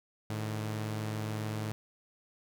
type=tone pair together; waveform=sawtooth; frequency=107.76 / 152.4 Hz; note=A2 / D#3; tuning=-36 / -36 cents; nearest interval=tritone; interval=600 cents; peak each=-30 / -39 dBFS; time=0.3-1.72 s; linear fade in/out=0 ms; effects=none